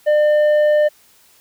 sine tone with tanh clipping, 600 Hz, D5, 37 cents sharp, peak -12 dBFS, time 0.06-0.89 s, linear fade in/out 20 ms, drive 6 dB, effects white hiss -52 dBFS RMS until 1.4 s

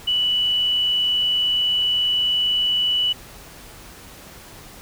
sine tone, 2960 Hz, F#7, in tune, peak -17 dBFS, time 0.07-3.13 s, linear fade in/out 10 ms, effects pink hiss -42 dBFS RMS until 4.81 s

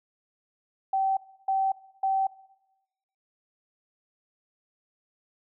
sine tone bursts, 772 Hz, G5, 27 cents flat, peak -22 dBFS, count 3, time 0.93-2.27 s, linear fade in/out 5 ms, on 240 ms, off 310 ms, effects noise-tail reverb RT60 1.0 s tail -19 dB re dry

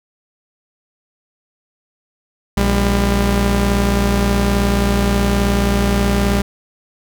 sawtooth tone pair together, 58.83 / 200 Hz, A#1 / G3, +17 / +35 cents, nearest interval octave + major sixth, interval 2118 cents, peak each -12 dBFS, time 2.57-6.42 s, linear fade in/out 5 ms, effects none

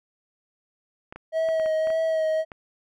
clicks, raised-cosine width 0.5 ms, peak -24 dBFS, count 8, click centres 1.125 / 1.16 / 1.488 / 1.598 / 1.66 / 1.872 / 1.903 / 2.518 s
triangle tone with vibrato, 639 Hz, D#5, 46 cents sharp, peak -19 dBFS, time 1.32-2.45 s, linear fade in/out 50 ms, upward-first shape sine, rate 1.8 Hz, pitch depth 24 cents each way
effects none

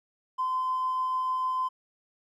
triangle tone with tremolo, 1028 Hz, C6, 31 cents flat, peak -21 dBFS, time 0.38-1.69 s, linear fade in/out 20 ms, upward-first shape triangle, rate 6.7 Hz, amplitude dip 30%, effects tanh soft clip ceiling -23 dBFS

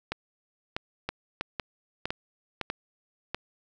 two click trains, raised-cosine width 0.3 ms, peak -14 / -14 dBFS, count 4 / 6, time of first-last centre 1.09-2.613 / 0.12-3.346 s, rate 1.97 / 1.55 Hz, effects none

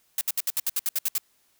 blue noise bursts, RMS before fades -25 dBFS, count 11, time 0.18-1.181 s, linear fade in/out 2 ms, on 31 ms, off 66 ms, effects white hiss -66 dBFS RMS until 1.59 s

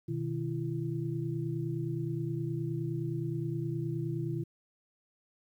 sine tone cluster, 125.6 / 155.2 / 337.7 Hz, B2 / D#3 / E4, +30 / -4 / +42 cents, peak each -35 / -35 / -37 dBFS, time 0.08-4.44 s, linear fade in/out 10 ms, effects 11-bit

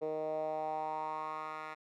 10% pulse tone with band-pass filter sweep, 155.56 Hz, D#3, in tune, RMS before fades -38 dBFS, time 0.01-1.75 s, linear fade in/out 20 ms, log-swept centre 490 to 1500 Hz, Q 4.2, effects none

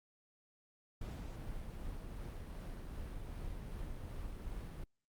brown noise with tremolo, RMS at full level -43 dBFS, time 1.01-4.84 s, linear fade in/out 5 ms, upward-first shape triangle, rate 2.6 Hz, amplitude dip 25%, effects Opus 48 kbps

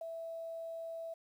sine tone with ADSR envelope, 659.3 Hz, E5, in tune, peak -38 dBFS, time 0.01-1.14 s, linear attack 4 ms, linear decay 11 ms, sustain -2 dB, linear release 7 ms, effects 11-bit

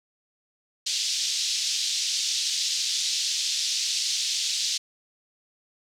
pink band-pass noise, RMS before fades -27 dBFS, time 0.86-4.78 s, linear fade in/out 10 ms, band 3600 to 6500 Hz, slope 24 dB/octave, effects none

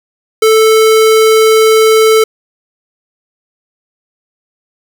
square tone, 440 Hz, A4, in tune, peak -5 dBFS, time 0.42-2.24 s, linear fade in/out 5 ms, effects 7-bit

